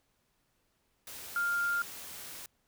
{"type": "tone in noise", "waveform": "sine", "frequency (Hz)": 1400, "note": "F6", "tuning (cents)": 4, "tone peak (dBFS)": -28, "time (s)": [1.36, 1.82], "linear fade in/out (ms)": 2, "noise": "white", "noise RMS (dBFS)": -45, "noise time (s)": [1.07, 2.46], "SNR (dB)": 14, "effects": ["pink hiss -75 dBFS RMS until 2.67 s"]}